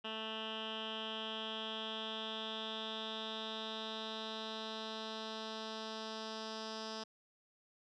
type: tone with low-pass filter sweep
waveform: 10% pulse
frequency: 220 Hz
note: A3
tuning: in tune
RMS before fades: -43 dBFS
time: 0.04-7.04 s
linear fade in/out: 10 ms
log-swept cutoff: 2900 to 4800 Hz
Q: 6.5
effects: none